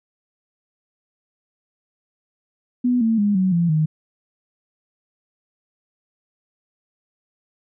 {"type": "tone with pitch steps", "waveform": "sine", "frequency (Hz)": [246.9, 225.1, 205.2, 187.12, 170.6, 155.54], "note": ["B3", "A3", "G#3", "F#3", "F3", "D#3"], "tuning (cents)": [0, 40, -21, 20, -40, 0], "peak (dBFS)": -15, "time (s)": [2.84, 3.86], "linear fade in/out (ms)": 10, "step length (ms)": 170, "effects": []}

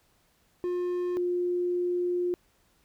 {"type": "tone pair in turn", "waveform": ["triangle", "sine"], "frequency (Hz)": [356.3, 354.8], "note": ["F4", "F4"], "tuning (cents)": [35, 27], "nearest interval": "unison", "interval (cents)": 8, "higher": "first", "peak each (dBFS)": -25, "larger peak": "neither", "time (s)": [[0.64, 1.17], [1.17, 2.34]], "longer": "second", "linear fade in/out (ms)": 0, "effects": ["pink hiss -67 dBFS RMS until 2.84 s"]}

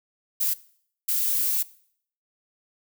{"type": "noise bursts at uneven times", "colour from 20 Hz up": "violet", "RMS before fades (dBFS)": -24, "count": 2, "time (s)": [[0.4, 0.54], [1.08, 1.63]], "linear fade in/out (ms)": 10, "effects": ["noise-tail reverb RT60 0.6 s tail -20 dB re dry"]}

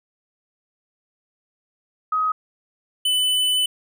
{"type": "tone pair in turn", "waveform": ["sine", "square"], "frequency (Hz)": [1262, 3002], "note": ["D#6", "F#7"], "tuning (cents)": [24, 24], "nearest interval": "octave + minor third", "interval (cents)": 1500, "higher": "second", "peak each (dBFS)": -18, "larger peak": "neither", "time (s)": [[2.12, 2.32], [3.05, 3.66]], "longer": "second", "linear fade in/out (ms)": 5, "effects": []}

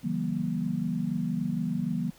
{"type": "tone cluster", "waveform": "sine", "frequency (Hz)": [142.9, 166.7, 193.3, 237.4], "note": ["D3", "E3", "G3", "A#3"], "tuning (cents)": [-47, 20, -24, 32], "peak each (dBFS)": [-38, -31, -32, -31], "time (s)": [0.03, 2.11], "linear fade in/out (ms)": 20, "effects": ["pink hiss -56 dBFS RMS until 2.18 s"]}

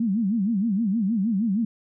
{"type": "tone with vibrato", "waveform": "sine", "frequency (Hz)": 210.6, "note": "G#3", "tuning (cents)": 24, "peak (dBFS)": -20, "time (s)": [0, 1.65], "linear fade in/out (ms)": 5, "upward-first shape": "sine", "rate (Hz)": 6.4, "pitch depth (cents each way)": 210, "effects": []}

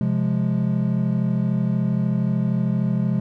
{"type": "chord", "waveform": "triangle", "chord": "F minor", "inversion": "second", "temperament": "equal", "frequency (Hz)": [130.81, 174.61, 207.7], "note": ["C3", "F3", "Ab3"], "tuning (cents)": [0, 0, 0], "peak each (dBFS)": -21, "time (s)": [0.01, 3.2], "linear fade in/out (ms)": 2, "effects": []}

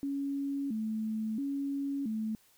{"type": "tone with vibrato", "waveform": "sine", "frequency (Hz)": 246.9, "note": "B3", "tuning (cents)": 0, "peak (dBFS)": -31, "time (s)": [0.03, 2.35], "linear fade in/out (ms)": 0, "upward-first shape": "square", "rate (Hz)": 0.74, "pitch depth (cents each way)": 210, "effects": ["white hiss -65 dBFS RMS until 2.57 s"]}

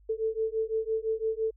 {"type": "beating tone pair", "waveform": "sine", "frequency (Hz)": [440, 445.9], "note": ["A4", "A4"], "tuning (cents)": [0, 23], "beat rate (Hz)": 5.9, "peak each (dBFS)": -30, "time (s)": [0.09, 1.51], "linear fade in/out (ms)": 10, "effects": ["added 50 Hz sine -55 dBFS peak until 1.56 s"]}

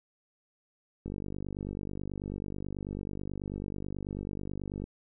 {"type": "click train", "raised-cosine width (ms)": 3, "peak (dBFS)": -24, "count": 187, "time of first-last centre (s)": [1.06, 4.84], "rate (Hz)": 49.2, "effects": []}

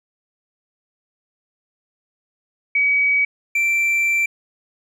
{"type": "tone pair in turn", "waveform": ["sine", "triangle"], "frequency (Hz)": [2270, 2346], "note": ["C#7", "D7"], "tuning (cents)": [41, -2], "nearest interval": "minor second", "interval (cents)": 57, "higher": "second", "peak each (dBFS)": -14, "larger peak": "neither", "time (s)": [[2.75, 3.25], [3.55, 4.26]], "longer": "second", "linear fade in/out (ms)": 5, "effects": []}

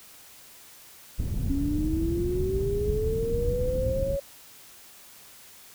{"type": "low-pass noise", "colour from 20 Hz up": "pink", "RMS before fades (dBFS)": -29, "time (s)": [1.18, 4.17], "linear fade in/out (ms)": 20, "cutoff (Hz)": 160, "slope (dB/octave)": 12}
{"type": "linear sweep", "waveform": "sine", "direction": "up", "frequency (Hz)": [271.1, 559], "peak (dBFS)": -26, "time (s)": [1.49, 4.2], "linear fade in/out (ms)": 10}
{"effects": ["white hiss -50 dBFS RMS until 5.74 s"]}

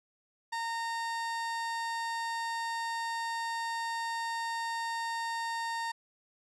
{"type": "tone", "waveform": "30% pulse", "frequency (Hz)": 920, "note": "A#5", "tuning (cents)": -23, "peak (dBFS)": -30, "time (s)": [0.52, 5.92], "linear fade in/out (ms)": 10, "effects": ["low-pass 8000 Hz 12 dB/octave"]}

